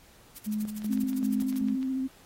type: noise bursts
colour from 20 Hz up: blue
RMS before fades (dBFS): -42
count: 16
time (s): 0.36-1.587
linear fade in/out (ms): 5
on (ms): 27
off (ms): 53
type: tone with tremolo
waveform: sine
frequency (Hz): 212.3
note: G#3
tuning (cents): +38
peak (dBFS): -27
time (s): 0.46-1.76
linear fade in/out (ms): 20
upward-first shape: square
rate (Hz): 2.6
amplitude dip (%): 55
type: clicks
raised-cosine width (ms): 0.2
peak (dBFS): -30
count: 9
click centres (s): 0.82 / 0.931 / 0.975 / 1.131 / 1.401 / 1.527 / 1.559 / 1.685 / 1.829
type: tone with vibrato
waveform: sine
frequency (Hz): 262.7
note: C4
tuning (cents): +7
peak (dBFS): -27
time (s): 0.89-2.08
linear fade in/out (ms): 20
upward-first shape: sine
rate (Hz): 14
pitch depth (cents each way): 22
effects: pink hiss -57 dBFS RMS until 2.25 s + AAC 48 kbps